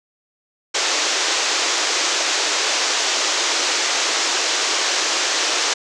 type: band-pass noise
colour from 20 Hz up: white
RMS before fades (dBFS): -20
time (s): 0.74-5.74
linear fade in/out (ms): 10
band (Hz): 310 to 7000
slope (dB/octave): 48
effects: none